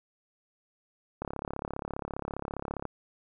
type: click train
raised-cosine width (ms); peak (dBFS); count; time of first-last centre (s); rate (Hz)
1; -20; 58; 1.22-2.853; 34.9
effects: none